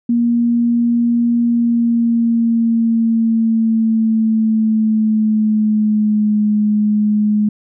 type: tone with pitch glide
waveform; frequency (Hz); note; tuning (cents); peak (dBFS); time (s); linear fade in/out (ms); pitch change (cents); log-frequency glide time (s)
sine; 236.3 to 210.5; A#3 to G#3; +24 to +24; -11; 0.09-7.49; 5; -200; 1.42-6.41
effects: none